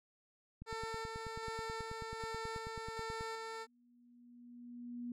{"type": "click train", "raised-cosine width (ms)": 5, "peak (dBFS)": -35, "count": 25, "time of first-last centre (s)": [0.62, 3.209], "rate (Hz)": 9.27}
{"type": "tone with tremolo", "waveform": "15% pulse", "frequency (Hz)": 448.5, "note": "A4", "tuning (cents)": 33, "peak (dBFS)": -34, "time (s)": [0.66, 3.67], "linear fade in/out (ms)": 50, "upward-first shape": "square", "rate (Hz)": 1.3, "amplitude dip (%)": 25}
{"type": "tone with exponential growth", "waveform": "sine", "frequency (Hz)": 241.5, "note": "B3", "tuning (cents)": -39, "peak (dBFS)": -39, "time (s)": [3.23, 5.12], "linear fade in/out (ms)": 2, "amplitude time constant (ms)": 410}
{"effects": ["low-pass 8000 Hz 12 dB/octave"]}